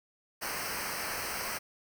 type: noise with comb filter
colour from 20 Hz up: pink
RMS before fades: -36 dBFS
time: 0.41-1.59 s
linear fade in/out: 20 ms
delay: 0.28 ms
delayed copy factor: -0.85
effects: none